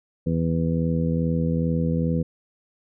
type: harmonic tone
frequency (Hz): 82.41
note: E2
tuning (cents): 0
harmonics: 1 / 2 / 3 / 4 / 5 / 6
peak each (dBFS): -29 / -22 / -27 / -35 / -38 / -30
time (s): 0.26-2.23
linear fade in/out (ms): 10
effects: none